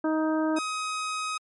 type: harmonic tone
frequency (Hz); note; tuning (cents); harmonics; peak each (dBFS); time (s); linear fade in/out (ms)
313.8; D#4; +15; 1 / 2 / 3 / 4 / 5; -24 / -30 / -34 / -36 / -38; 0.04-0.59; 5
type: tone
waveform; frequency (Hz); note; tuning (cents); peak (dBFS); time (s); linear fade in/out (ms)
sawtooth; 1262; D#6; +24; -25; 0.56-1.38; 10
effects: MP3 48 kbps